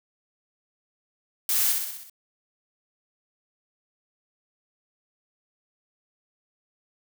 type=noise with echo; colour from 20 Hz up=blue; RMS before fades=-24 dBFS; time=1.49-1.72 s; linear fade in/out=2 ms; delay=63 ms; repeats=6; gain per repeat=-4 dB; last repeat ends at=2.098 s; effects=none